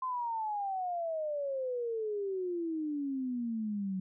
sine exponential sweep, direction down, 1044 to 185.2 Hz, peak -32 dBFS, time 0.02-4 s, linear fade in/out 5 ms, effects none

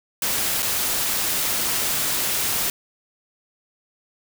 white noise with dropouts, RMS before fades -23 dBFS, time 0.22-2.7 s, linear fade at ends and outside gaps 2 ms, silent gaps 0.623-0.627 s, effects none

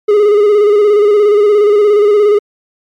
triangle tone with vibrato, 415.3 Hz, G#4, in tune, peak -3 dBFS, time 0.08-2.39 s, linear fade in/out 10 ms, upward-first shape square, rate 17 Hz, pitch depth 37 cents each way, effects MP3 96 kbps

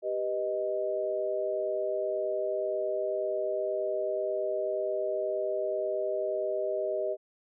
sine chord, G augmented, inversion none, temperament equal, 392 / 493.9 / 622.3 Hz, G4 / B4 / D#5, 0 / 0 / 0 cents, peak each -33 / -36 / -30 dBFS, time 0.02-7.17 s, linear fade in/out 50 ms, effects none

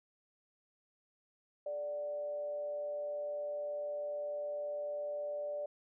sine tone with frequency modulation, 587.3 Hz, D5, in tune, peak -36 dBFS, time 1.66-5.66 s, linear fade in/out 5 ms, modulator 162 Hz, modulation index 0.25, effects none

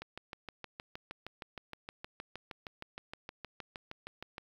click train, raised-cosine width 0.3 ms, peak -26 dBFS, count 29, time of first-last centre 0.02-4.381 s, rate 6.42 Hz, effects 9-bit

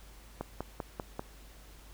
click train, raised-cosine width 1 ms, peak -21 dBFS, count 5, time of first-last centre 0.41-1.194 s, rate 5.1 Hz, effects added 50 Hz sine -52 dBFS peak until 1.93 s + pink hiss -57 dBFS RMS until 1.93 s

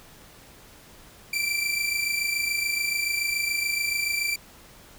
sawtooth tone pair together, 2331 / 2358 Hz, D7 / D7, -14 / +6 cents, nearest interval unison, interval 20 cents, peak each -24 / -24 dBFS, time 1.33-4.36 s, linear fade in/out 5 ms, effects pink hiss -50 dBFS RMS until 4.98 s

